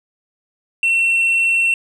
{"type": "tone", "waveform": "sine", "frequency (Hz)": 2709, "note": "E7", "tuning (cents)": 47, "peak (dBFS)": -10, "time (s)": [0.83, 1.74], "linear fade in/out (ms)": 2, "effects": ["tanh soft clip ceiling -12 dBFS"]}